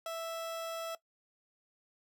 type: tone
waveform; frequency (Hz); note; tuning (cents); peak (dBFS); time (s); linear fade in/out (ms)
30% pulse; 659.3; E5; 0; -34; 0.06-0.95; 2
effects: noise-tail reverb RT60 0.1 s tail -18 dB re dry